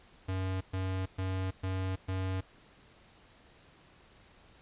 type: tone bursts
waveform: square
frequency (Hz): 94.1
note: F#2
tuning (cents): +30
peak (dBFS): -32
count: 5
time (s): 0.28-2.41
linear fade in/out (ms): 10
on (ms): 330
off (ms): 120
effects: pink hiss -60 dBFS RMS until 4.61 s + resampled to 8000 Hz